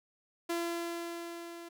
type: tone with level ramp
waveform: sawtooth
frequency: 340 Hz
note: F4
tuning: 46 cents flat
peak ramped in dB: -27 to -41 dBFS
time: 0.49-1.69 s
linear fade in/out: 10 ms
effects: none